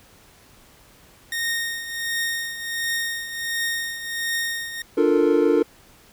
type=tone with tremolo; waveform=sawtooth; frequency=1851 Hz; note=A#6; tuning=13 cents flat; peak=-18 dBFS; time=1.32-4.82 s; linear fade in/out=2 ms; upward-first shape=triangle; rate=1.4 Hz; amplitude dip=70%
type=chord; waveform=triangle; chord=Bb major seventh; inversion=first; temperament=equal with one note detuned; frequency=296.4 / 349.2 / 440 / 466.2 Hz; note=D4 / F4 / A4 / Bb4; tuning=+16 / 0 / 0 / 0 cents; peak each=-19 dBFS; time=4.97-5.63 s; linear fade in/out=10 ms
effects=pink hiss -52 dBFS RMS until 6.12 s